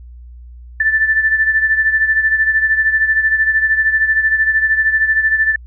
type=beating tone pair; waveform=sine; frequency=1760 / 1773 Hz; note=A6 / A6; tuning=0 / +13 cents; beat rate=13 Hz; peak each=-12 / -18 dBFS; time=0.8-5.56 s; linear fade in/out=5 ms; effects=added 60 Hz sine -33 dBFS peak until 5.66 s